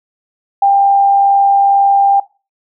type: tone with amplitude modulation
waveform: sine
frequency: 795 Hz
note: G5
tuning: 24 cents sharp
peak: -5 dBFS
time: 0.62-2.2 s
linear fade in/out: 5 ms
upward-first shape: sine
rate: 82.1 Hz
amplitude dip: 25%
effects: noise-tail reverb RT60 0.3 s tail -20 dB re dry